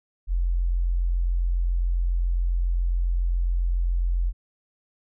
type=tone; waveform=sine; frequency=43.65 Hz; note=F1; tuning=in tune; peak=-20 dBFS; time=0.27-4.33 s; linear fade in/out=50 ms; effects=none